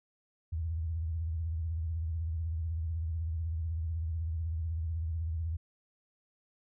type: tone with vibrato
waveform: sine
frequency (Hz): 81.4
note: E2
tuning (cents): -21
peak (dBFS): -31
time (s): 0.52-5.57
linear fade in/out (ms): 10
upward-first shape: triangle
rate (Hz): 16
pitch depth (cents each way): 130
effects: none